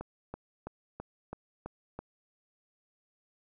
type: click train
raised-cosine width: 1 ms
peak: -25 dBFS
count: 7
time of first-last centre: 0.01-1.99 s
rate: 3.03 Hz
effects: none